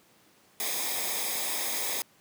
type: noise with comb filter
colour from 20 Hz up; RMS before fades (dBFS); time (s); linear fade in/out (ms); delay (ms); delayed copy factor
white; -31; 0.6-2.02; 0; 0.69; -0.65
effects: pink hiss -61 dBFS RMS until 2.2 s + high-pass 150 Hz 12 dB/octave